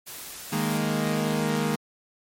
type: noise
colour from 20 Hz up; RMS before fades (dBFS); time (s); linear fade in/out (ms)
white; -39; 0.06-0.79; 20
type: chord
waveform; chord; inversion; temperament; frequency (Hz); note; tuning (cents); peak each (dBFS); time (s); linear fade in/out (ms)
sawtooth; D# suspended fourth; none; equal; 155.56 / 207.7 / 233.1; D#3 / G#3 / A#3; 0 / 0 / 0; -24; 0.52-1.76; 10
effects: MP3 64 kbps